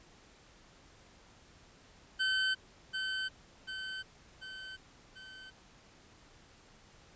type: tone with echo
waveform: 25% pulse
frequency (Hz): 1532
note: G6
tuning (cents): -40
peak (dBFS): -25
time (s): 2.19-2.55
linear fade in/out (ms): 20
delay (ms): 740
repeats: 4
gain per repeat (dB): -5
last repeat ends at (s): 5.51
effects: pink hiss -60 dBFS RMS until 7.15 s + resampled to 16000 Hz